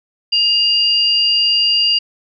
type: tone pair together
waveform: sine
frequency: 2830 / 4771 Hz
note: F7 / D8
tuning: +22 / +26 cents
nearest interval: major sixth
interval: 904 cents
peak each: -14 dBFS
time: 0.32-1.99 s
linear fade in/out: 10 ms
effects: none